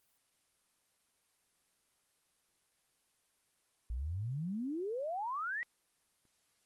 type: exponential sweep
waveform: sine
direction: up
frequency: 54.6 to 1975.5 Hz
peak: -35 dBFS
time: 3.9-5.63 s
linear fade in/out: 0 ms
effects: white hiss -75 dBFS RMS until 6.65 s + Opus 24 kbps